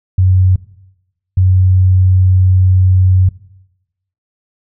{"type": "tone pair in turn", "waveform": "sine", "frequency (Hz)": [92.9, 92.9], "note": ["F#2", "F#2"], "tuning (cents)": [7, 7], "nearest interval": "unison", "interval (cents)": 0, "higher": "neither", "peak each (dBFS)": -6, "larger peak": "neither", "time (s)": [[0.18, 0.56], [1.37, 3.29]], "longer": "second", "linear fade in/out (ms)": 5, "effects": ["noise-tail reverb RT60 0.9 s tail -19 dB re dry"]}